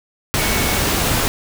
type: tone in noise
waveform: sine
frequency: 2217 Hz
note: C#7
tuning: in tune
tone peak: -27 dBFS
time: 0.39-0.79 s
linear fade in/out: 0 ms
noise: pink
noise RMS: -18 dBFS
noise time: 0.34-1.28 s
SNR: -12 dB
effects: none